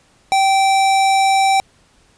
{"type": "tone", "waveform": "square", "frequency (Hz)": 777, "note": "G5", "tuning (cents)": -16, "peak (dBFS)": -12, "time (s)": [0.32, 1.6], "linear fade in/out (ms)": 0, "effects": ["pink hiss -54 dBFS RMS until 2.17 s", "resampled to 22050 Hz"]}